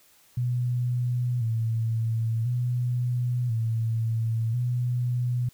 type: tone with vibrato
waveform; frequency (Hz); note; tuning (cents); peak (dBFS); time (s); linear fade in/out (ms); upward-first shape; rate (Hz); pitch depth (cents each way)
sine; 118; A#2; +22; -23; 0.37-5.49; 5; square; 0.48; 70
effects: white hiss -59 dBFS RMS until 5.53 s